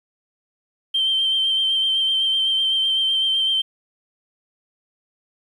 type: tone with vibrato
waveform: sine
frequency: 3132 Hz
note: G7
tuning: 2 cents flat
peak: -16 dBFS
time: 0.94-3.62 s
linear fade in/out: 10 ms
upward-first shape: triangle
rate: 7.9 Hz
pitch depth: 27 cents each way
effects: tanh soft clip ceiling -12 dBFS + 9-bit